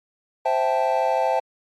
triangle chord, A minor seventh, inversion first, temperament equal with one note detuned, 523.3 / 659.3 / 784 / 877 Hz, C5 / E5 / G5 / A5, 0 / 0 / 0 / -6 cents, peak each -22 dBFS, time 0.45-1.4 s, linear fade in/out 10 ms, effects MP3 64 kbps

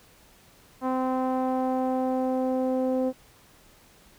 sawtooth tone with low-pass filter sweep, 258.4 Hz, C4, 21 cents flat, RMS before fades -26 dBFS, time 0.81-3.13 s, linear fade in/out 50 ms, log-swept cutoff 1000 to 540 Hz, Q 2.4, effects pink hiss -56 dBFS RMS until 4.18 s

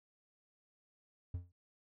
triangle tone with exponential decay, 88.3 Hz, F2, 20 cents sharp, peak -32 dBFS, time 1.34-1.52 s, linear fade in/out 5 ms, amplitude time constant 39 ms, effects none

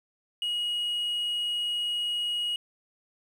sine tone, 2895 Hz, F#7, 38 cents flat, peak -24 dBFS, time 0.42-2.56 s, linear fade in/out 2 ms, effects tanh soft clip ceiling -26 dBFS + 9-bit

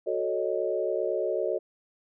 sine chord, D# half-diminished seventh, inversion first, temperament equal, 370 / 440 / 554.4 / 622.3 Hz, F#4 / A4 / C#5 / D#5, 0 / 0 / 0 / 0 cents, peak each -31 dBFS, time 0.06-1.59 s, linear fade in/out 20 ms, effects none

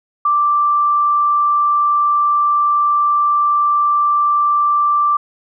sine tone, 1174.7 Hz, D6, in tune, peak -11 dBFS, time 0.25-5.17 s, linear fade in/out 5 ms, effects none

